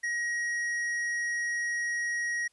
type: tone with tanh clipping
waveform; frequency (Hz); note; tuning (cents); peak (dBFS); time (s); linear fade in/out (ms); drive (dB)
sine; 1894; A#6; +27; -30; 0.03-2.48; 10; 9
effects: white hiss -69 dBFS RMS until 2.52 s + resampled to 24000 Hz